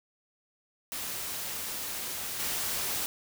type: noise with level steps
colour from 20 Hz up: white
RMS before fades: -36 / -32 dBFS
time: 0.92-3.06 s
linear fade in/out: 0 ms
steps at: 2.39 s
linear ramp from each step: 10 ms
effects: none